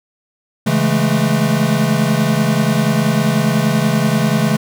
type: chord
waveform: square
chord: A major seventh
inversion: first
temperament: equal with one note detuned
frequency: 138.59 / 164.81 / 209.7 / 220 Hz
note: C#3 / E3 / G#3 / A3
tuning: 0 / 0 / +17 / 0 cents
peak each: -19 dBFS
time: 0.66-4.57 s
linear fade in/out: 10 ms
effects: none